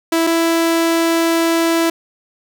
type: tone pair in turn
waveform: sawtooth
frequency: 329.6 / 331.5 Hz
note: E4 / E4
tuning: 0 / +10 cents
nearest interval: unison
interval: 10 cents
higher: second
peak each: -9 dBFS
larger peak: neither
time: 0.12-0.27 / 0.27-1.9 s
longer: second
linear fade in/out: 5 ms
effects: none